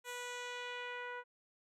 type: tone with low-pass filter sweep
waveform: 10% pulse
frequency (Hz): 490.2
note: B4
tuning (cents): -13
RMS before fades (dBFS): -44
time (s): 0.04-1.24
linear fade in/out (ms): 50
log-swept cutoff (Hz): 12000 to 1400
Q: 1.2
effects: none